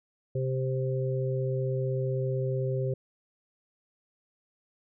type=harmonic tone; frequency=130.81 Hz; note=C3; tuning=in tune; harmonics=1 / 3 / 4; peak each=-28 / -33 / -34 dBFS; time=0.35-2.94 s; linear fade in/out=5 ms; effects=none